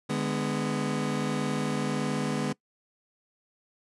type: chord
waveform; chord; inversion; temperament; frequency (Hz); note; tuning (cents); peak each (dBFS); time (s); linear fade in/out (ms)
30% pulse; G# diminished; second; just; 149.51 / 207.7 / 249.2; D3 / G#3 / B3; +31 / 0 / +16; -29; 0.09-2.53; 10
effects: noise-tail reverb RT60 0.1 s tail -22 dB re dry + resampled to 24000 Hz